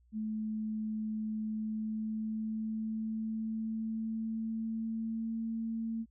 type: tone with pitch glide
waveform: sine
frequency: 216.7 to 225 Hz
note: A3 to A3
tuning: -26 to +39 cents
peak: -33 dBFS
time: 0.12-6.06 s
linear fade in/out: 50 ms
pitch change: +65 cents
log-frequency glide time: 1.46-5.34 s
effects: added 60 Hz sine -63 dBFS peak until 6.1 s